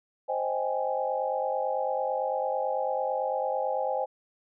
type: chord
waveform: sine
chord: Ab major seventh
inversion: first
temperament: equal with one note detuned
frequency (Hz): 523.3 / 622.3 / 784 / 833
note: C5 / Eb5 / G5 / Ab5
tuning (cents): 0 / 0 / 0 / +5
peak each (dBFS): -30 / -33 / -33 / -32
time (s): 0.28-4.06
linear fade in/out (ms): 20
effects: none